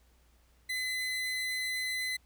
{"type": "tone", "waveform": "30% pulse", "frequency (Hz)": 2024, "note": "B6", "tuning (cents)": 42, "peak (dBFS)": -29, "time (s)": [0.69, 2.17], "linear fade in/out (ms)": 10, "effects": ["added 60 Hz sine -63 dBFS peak until 2.25 s", "pink hiss -69 dBFS RMS until 2.25 s"]}